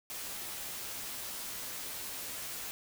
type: noise with comb filter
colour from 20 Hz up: white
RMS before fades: -41 dBFS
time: 0.1-2.71 s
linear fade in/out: 0 ms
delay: 13 ms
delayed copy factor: -0.6
effects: none